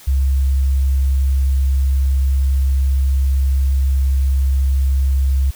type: tone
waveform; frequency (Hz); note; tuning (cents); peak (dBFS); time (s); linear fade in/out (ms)
sine; 67.3; C2; +49; -12; 0.07-5.51; 10
effects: white hiss -42 dBFS RMS until 5.55 s